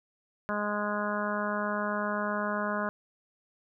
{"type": "harmonic tone", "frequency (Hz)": 207.7, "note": "G#3", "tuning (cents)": 0, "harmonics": [1, 2, 3, 4, 5, 6, 7, 8], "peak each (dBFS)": [-34, -40, -34, -43, -35, -38, -36, -41], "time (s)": [0.49, 2.89], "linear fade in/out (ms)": 0, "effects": []}